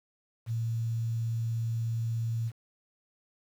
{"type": "tone with quantisation", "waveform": "sine", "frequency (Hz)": 114.6, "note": "A#2", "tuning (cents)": -29, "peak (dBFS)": -28, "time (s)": [0.46, 2.52], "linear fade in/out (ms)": 50, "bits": 9, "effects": []}